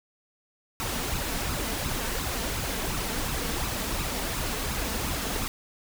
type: noise with flanger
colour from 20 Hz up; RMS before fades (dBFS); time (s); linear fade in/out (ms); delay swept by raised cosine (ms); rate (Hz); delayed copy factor
pink; -30; 0.8-5.48; 0; 0.76 to 4.56; 2.8; +0.55
effects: none